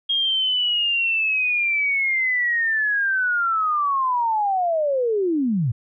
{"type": "linear sweep", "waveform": "sine", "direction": "down", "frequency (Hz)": [3257, 104.9], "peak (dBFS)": -18, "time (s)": [0.09, 5.72], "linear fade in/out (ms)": 10, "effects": []}